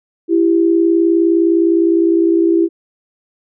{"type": "tone pair together", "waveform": "sine", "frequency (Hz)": [333.7, 393.4], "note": ["E4", "G4"], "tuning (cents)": [21, 6], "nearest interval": "minor third", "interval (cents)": 285, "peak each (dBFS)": [-10, -16], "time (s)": [0.28, 2.69], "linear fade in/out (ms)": 50, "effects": []}